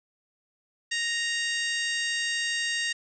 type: harmonic tone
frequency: 932.3 Hz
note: A#5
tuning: in tune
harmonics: 2 / 3 / 4 / 5 / 6 / 7 / 8 / 9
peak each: -29 / -33 / -35 / -37 / -39 / -40 / -41 / -42 dBFS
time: 0.91-2.93 s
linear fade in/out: 10 ms
effects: none